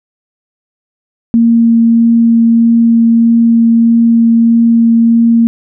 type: tone with vibrato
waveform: sine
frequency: 230.8 Hz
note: A#3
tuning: 17 cents flat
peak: -4 dBFS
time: 1.34-5.47 s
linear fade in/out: 0 ms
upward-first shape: triangle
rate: 1.6 Hz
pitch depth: 8 cents each way
effects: none